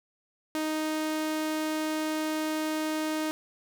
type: tone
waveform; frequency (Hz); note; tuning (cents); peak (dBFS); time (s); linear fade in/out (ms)
sawtooth; 311.1; D#4; 0; -24; 0.55-3.31; 0
effects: none